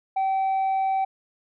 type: tone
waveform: sine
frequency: 770 Hz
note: G5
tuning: 31 cents flat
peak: -18 dBFS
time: 0.16-1.05 s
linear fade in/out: 10 ms
effects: tanh soft clip ceiling -20 dBFS